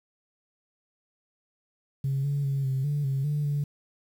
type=tone with pitch steps; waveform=sine; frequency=136.5 / 142.2 / 137.8 / 133 / 145.8 / 135.8 / 147.6 / 144.5 Hz; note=C#3 / C#3 / C#3 / C3 / D3 / C#3 / D3 / D3; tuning=-26 / +45 / -10 / +29 / -12 / -35 / +9 / -28 cents; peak=-23 dBFS; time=2.04-3.64 s; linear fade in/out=5 ms; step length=200 ms; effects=tanh soft clip ceiling -21 dBFS + 9-bit